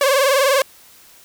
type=tone with vibrato; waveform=sawtooth; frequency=545 Hz; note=C#5; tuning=29 cents flat; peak=-9 dBFS; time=0.01-0.62 s; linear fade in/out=2 ms; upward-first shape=sine; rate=20 Hz; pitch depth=99 cents each way; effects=white hiss -47 dBFS RMS until 1.24 s